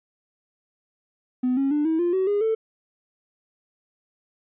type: tone with pitch steps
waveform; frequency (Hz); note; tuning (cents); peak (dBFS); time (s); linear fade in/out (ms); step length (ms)
triangle; 252 / 273.2 / 296.2 / 321.2 / 348.2 / 377.6 / 409.4 / 443.9; B3 / C#4 / D4 / E4 / F4 / F#4 / G#4 / A4; +35 / -25 / +15 / -45 / -5 / +35 / -25 / +15; -16; 1.43-2.55; 10; 140
effects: tanh soft clip ceiling -16 dBFS + resampled to 8000 Hz